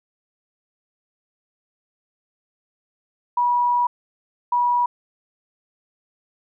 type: tone bursts at uneven times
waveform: sine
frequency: 970 Hz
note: B5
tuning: 31 cents flat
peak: -16 dBFS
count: 2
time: 3.37-3.87 / 4.52-4.86 s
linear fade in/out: 5 ms
effects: none